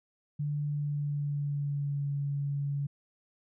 sine tone with pitch glide, 146.83 to 141.83 Hz, D3 to C#3, 0 to +40 cents, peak -29 dBFS, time 0.39-2.87 s, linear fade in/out 10 ms, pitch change -60 cents, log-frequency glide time 0.64-2.09 s, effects none

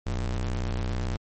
square ring-modulated tone, 62.4 Hz, B1, 19 cents sharp, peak -24 dBFS, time 0.06-1.17 s, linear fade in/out 10 ms, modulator 29 Hz, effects MP3 32 kbps

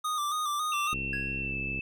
square tone with vibrato, 1206 Hz, D6, 46 cents sharp, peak -29 dBFS, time 0.04-0.94 s, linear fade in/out 10 ms, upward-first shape square, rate 3.6 Hz, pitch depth 44 cents each way
sine tone with pitch glide, 2700 to 2631 Hz, E7 to E7, +41 to -4 cents, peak -32 dBFS, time 0.72-1.81 s, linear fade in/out 2 ms, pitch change -45 cents, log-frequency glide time 1.4-1.55 s
click train, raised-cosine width 3 ms, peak -26 dBFS, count 59, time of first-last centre 0.93-1.791 s, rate 67.4 Hz
triangle tone with exponential decay, 1661.2 Hz, G#6, in tune, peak -30 dBFS, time 1.13-1.54 s, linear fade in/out 2 ms, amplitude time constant 89 ms
effects none

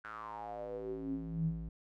square tone with band-pass filter sweep, 55 Hz, A1, in tune, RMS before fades -40 dBFS, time 0.04-1.69 s, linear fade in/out 5 ms, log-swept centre 1500 to 110 Hz, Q 7.7, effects none

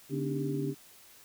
sine tone cluster, 143.6 / 244.8 / 284.2 / 306 / 396.7 Hz, D3 / B3 / C#4 / D#4 / G4, -39 / -15 / +43 / -29 / +21 cents, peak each -34 / -40 / -35 / -40 / -36 dBFS, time 0.09-0.75 s, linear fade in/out 50 ms, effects white hiss -56 dBFS RMS until 1.24 s

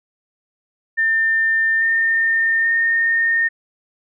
sine tone with pitch steps, 1800 / 1815.7 / 1831.5 Hz, A6 / A#6 / A#6, +39 / -46 / -31 cents, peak -14 dBFS, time 0.97-3.49 s, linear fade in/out 20 ms, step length 840 ms, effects none

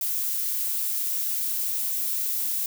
violet noise, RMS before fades -27 dBFS, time 0.01-2.66 s, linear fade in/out 2 ms, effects none

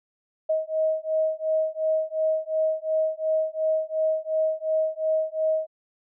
sine beating tone pair, 630 / 632.8 Hz, D#5 / D#5, +21 / +29 cents, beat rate 2.8 Hz, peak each -25 dBFS, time 0.49-5.67 s, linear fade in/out 10 ms, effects none

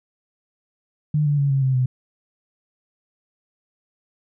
sine tone with pitch steps, 150.4 / 145.53 / 140.82 / 136.25 / 131.84 / 127.57 Hz, D3 / D3 / C#3 / C#3 / C3 / C3, +42 / -15 / +28 / -29 / +14 / -43 cents, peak -16 dBFS, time 1.14-1.86 s, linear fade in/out 5 ms, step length 120 ms, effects none

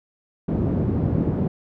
pink band-pass noise, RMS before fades -22 dBFS, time 0.48-1.48 s, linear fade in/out 5 ms, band 100 to 300 Hz, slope 12 dB/octave, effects none

